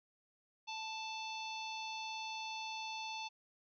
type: harmonic tone with a mistuned harmonic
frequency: 881 Hz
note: A5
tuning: 2 cents sharp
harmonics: 1 / 3 / 4 / 5 / 6 / 7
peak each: -44 / -46 / -49 / -50 / -60 / -57 dBFS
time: 0.67-3.29 s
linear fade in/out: 20 ms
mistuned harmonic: 7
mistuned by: -33 cents
effects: none